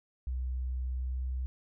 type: tone with pitch glide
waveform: sine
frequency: 63.3 to 63.89 Hz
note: B1 to C2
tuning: +43 to -41 cents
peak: -31 dBFS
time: 0.27-1.46 s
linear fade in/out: 0 ms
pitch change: +16 cents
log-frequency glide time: 0.93-1.22 s
effects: none